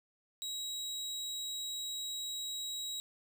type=tone; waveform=30% pulse; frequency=3842 Hz; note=B7; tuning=48 cents flat; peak=-35 dBFS; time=0.42-3 s; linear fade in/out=0 ms; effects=none